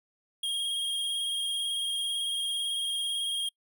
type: tone with vibrato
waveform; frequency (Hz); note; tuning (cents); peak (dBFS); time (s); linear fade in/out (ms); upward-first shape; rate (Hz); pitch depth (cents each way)
square; 3246; G#7; -40; -29; 0.43-3.49; 5; sine; 18; 26
effects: noise-tail reverb RT60 0.1 s tail -26 dB re dry